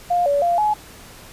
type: tone with pitch steps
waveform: sine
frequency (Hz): 705 / 570 / 693 / 846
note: F5 / C#5 / F5 / G#5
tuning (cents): +16 / +48 / -14 / +32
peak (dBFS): -15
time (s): 0.1-0.74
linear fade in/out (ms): 10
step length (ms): 160
effects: pink hiss -42 dBFS RMS until 1.32 s + resampled to 32000 Hz